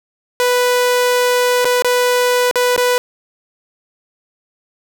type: tone with dropouts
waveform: sawtooth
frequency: 493.9 Hz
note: B4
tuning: in tune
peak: -8 dBFS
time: 0.4-2.98 s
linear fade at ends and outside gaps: 0 ms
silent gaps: 1.646-1.653 / 1.822-1.846 / 2.512-2.557 / 2.763-2.778 s
effects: none